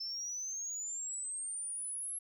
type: exponential sweep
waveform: sine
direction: up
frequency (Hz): 5274 to 11175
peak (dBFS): -36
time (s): 0-2.19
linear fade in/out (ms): 10
effects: tanh soft clip ceiling -34 dBFS